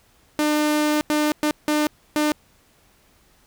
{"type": "tone bursts at uneven times", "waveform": "sawtooth", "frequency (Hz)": 300.9, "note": "D4", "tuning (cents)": 42, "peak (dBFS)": -14, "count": 5, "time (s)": [[0.39, 1.01], [1.1, 1.32], [1.43, 1.51], [1.68, 1.87], [2.16, 2.32]], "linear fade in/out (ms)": 0, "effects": ["pink hiss -58 dBFS RMS until 3.46 s"]}